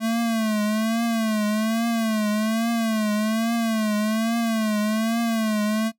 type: tone with vibrato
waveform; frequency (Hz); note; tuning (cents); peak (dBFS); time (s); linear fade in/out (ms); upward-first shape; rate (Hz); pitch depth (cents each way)
square; 220.9; A3; +7; -21; 0-5.92; 50; triangle; 1.2; 100
effects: noise-tail reverb RT60 0.1 s tail -20 dB re dry